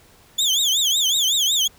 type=tone with vibrato; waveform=30% pulse; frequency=3400 Hz; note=G#7; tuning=40 cents sharp; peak=-14 dBFS; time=0.38-1.68 s; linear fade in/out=10 ms; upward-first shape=triangle; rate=5.4 Hz; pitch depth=220 cents each way; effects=pink hiss -52 dBFS RMS until 1.78 s